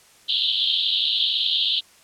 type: band-pass noise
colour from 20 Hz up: pink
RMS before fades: -22 dBFS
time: 0.28-1.81 s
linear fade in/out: 20 ms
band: 3000 to 4100 Hz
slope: 96 dB/octave
effects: white hiss -53 dBFS RMS until 2.03 s + low-pass 10000 Hz 12 dB/octave